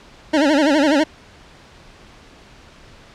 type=tone with vibrato; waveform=25% pulse; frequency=293.7 Hz; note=D4; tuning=in tune; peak=-9 dBFS; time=0.33-1.04 s; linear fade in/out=10 ms; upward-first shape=sine; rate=12 Hz; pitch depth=140 cents each way; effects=pink hiss -45 dBFS RMS until 3.14 s + low-pass 5000 Hz 12 dB/octave